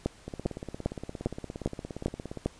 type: two click trains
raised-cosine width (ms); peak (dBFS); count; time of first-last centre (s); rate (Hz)
2; -23 / -13; 37 / 7; 0.28-2.373 / 0.06-2.46; 17.2 / 2.5
effects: pink hiss -55 dBFS RMS until 2.59 s + resampled to 22050 Hz